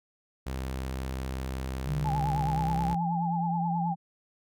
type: tone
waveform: sawtooth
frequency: 65.41 Hz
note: C2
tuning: in tune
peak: -28 dBFS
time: 0.46-2.95 s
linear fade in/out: 10 ms
type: tone with pitch glide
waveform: sine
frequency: 149.5 to 170.74 Hz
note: D3 to F3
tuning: +31 to -39 cents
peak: -28 dBFS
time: 1.85-3.96 s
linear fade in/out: 50 ms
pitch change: +230 cents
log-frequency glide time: 2.38-2.88 s
type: tone with vibrato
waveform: sine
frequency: 828 Hz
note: G#5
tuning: 5 cents flat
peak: -29 dBFS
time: 2.04-3.95 s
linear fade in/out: 20 ms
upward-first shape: triangle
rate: 9.4 Hz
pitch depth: 110 cents each way
effects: none